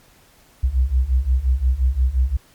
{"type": "beating tone pair", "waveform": "sine", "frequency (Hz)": [60.9, 66.6], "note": ["B1", "C2"], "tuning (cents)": [-24, 31], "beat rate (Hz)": 5.7, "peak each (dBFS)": [-19, -17], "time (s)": [0.63, 2.37], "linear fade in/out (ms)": 10, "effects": ["pink hiss -53 dBFS RMS until 2.54 s", "MP3 96 kbps"]}